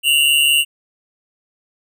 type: tone pair together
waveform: square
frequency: 2760 / 2905 Hz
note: F7 / F#7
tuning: -21 / -32 cents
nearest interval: minor second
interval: 89 cents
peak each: -15 dBFS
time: 0.03-0.65 s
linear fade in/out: 50 ms
effects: none

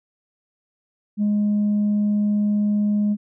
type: tone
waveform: sine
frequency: 207.7 Hz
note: G#3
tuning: in tune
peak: -15 dBFS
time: 1.17-3.17 s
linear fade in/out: 50 ms
effects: tanh soft clip ceiling -15 dBFS

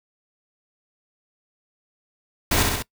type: noise with echo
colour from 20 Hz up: pink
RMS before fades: -20 dBFS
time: 2.51-2.63 s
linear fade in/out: 5 ms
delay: 65 ms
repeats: 3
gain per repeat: -3 dB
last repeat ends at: 2.825 s
effects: noise-tail reverb RT60 0.1 s tail -22 dB re dry

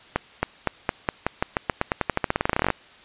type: accelerating click train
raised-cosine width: 0.5 ms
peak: -5 dBFS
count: 28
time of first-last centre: 0.16-2.703 s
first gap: 270 ms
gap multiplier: 0.9
effects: white hiss -49 dBFS RMS until 3.04 s + resampled to 8000 Hz

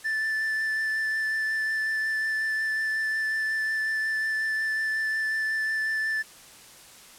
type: tone with vibrato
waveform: triangle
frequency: 1760 Hz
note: A6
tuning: in tune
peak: -23 dBFS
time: 0.04-6.23 s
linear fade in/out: 20 ms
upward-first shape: triangle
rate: 5.5 Hz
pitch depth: 13 cents each way
effects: white hiss -49 dBFS RMS until 7.18 s + low-pass 11000 Hz 12 dB/octave

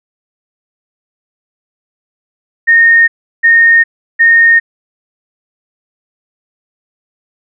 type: tone bursts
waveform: sine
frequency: 1842 Hz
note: A#6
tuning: 21 cents flat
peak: -3 dBFS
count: 3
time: 2.67-4.6 s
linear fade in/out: 20 ms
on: 410 ms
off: 350 ms
effects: none

